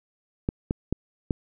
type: clicks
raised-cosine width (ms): 3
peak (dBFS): -11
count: 4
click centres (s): 0.489 / 0.709 / 0.926 / 1.308
effects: none